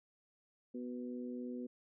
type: harmonic tone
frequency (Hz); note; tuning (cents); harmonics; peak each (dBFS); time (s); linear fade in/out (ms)
123.47; B2; 0; 2 / 3 / 4; -41 / -48 / -50; 0.74-1.67; 10
effects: none